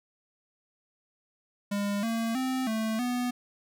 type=tone with pitch steps; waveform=square; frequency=202.6 / 227.7 / 259.4 / 220.7 / 246.5 Hz; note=G#3 / A#3 / C4 / A3 / B3; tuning=-43 / -40 / -15 / +5 / -3 cents; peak=-28 dBFS; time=1.71-3.31 s; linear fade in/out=10 ms; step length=320 ms; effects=none